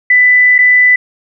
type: tone with dropouts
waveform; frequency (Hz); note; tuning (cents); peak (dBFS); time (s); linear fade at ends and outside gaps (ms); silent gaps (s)
sine; 1992; B6; +14; -4; 0.1-0.96; 5; 0.582-0.587
effects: none